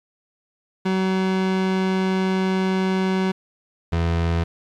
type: tone pair in turn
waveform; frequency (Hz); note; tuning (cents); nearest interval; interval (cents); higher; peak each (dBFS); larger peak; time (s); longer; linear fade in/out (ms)
30% pulse; 188.6 / 84.01; F#3 / E2; +33 / +33; octave + major second; 1400; first; -16; neither; 0.85-3.32 / 3.92-4.44; first; 10
effects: low-pass 4000 Hz 12 dB/octave + 9-bit